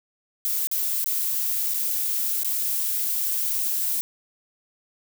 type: noise with dropouts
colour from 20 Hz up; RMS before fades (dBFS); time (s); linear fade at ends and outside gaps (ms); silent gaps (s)
violet; -25; 0.45-4.01; 0; 0.671-0.714 / 1.042-1.06 / 1.737-1.743 / 2.433-2.446
effects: none